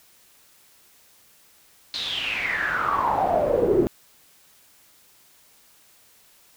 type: noise with band-pass filter sweep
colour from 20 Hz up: brown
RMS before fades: -23 dBFS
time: 1.94-3.87 s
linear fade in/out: 0 ms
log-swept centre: 4200 to 340 Hz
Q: 9
effects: white hiss -56 dBFS RMS until 6.56 s